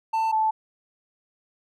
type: tone pair in turn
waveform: triangle / sine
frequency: 890 / 874.7 Hz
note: A5 / A5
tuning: +20 / -10 cents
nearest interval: unison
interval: 30 cents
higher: first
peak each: -19 dBFS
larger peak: neither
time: 0.13-0.32 / 0.32-0.51 s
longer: neither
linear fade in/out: 10 ms
effects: none